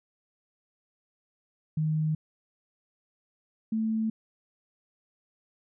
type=tone pair in turn; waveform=sine; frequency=155.56 / 220.9 Hz; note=D#3 / A3; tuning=0 / +7 cents; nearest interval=tritone; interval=607 cents; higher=second; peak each=-24 / -25 dBFS; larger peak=first; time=1.77-2.15 / 3.72-4.1 s; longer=neither; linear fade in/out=5 ms; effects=none